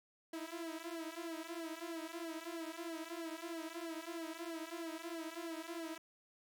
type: tone with flanger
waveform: sawtooth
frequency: 330 Hz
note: E4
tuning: 2 cents sharp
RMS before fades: -45 dBFS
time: 0.33-5.98 s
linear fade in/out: 5 ms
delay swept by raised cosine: 0.8 to 6.3 ms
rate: 3.1 Hz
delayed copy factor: -0.95
effects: none